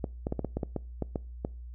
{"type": "clicks", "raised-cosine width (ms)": 2, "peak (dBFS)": -17, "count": 11, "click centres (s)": [0.042, 0.269, 0.324, 0.393, 0.447, 0.57, 0.632, 0.763, 1.023, 1.158, 1.449], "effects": ["noise-tail reverb RT60 0.4 s tail -24 dB re dry", "added 60 Hz sine -40 dBFS peak until 1.74 s"]}